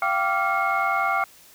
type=tone cluster; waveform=sine; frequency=686 / 776 / 1165 / 1390 / 2172 Hz; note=F5 / G5 / D6 / F6 / C#7; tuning=-31 / -18 / -14 / -9 / -36 cents; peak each=-28 / -25 / -25 / -25 / -28 dBFS; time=0.02-1.24 s; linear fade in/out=2 ms; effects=tanh soft clip ceiling -11 dBFS + white hiss -51 dBFS RMS until 1.54 s